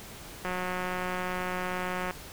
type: click train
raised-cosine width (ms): 0.5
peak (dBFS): -18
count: 303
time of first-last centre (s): 0.45-2.109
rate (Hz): 182
effects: pink hiss -45 dBFS RMS until 2.32 s